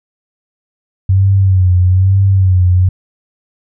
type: tone with vibrato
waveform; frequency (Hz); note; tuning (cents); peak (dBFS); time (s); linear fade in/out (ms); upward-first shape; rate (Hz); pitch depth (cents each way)
sine; 93.9; F#2; +26; -6; 1.09-2.89; 5; sine; 1.1; 70
effects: none